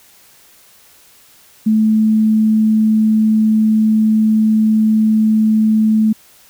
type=tone; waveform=sine; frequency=217.6 Hz; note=A3; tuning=19 cents flat; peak=-9 dBFS; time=1.66-6.13 s; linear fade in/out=10 ms; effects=white hiss -47 dBFS RMS until 6.49 s